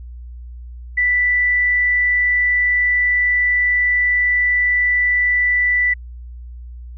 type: tone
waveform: sine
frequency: 1975.5 Hz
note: B6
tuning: in tune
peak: -13 dBFS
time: 0.97-5.94 s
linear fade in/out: 10 ms
effects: added 60 Hz sine -31 dBFS peak until 6.97 s